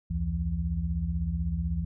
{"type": "tone cluster", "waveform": "sine", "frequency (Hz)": [65, 81, 168.3], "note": ["C2", "E2", "E3"], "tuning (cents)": [-11, -30, 36], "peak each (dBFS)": -31, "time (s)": [0.1, 1.85], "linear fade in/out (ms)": 10, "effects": []}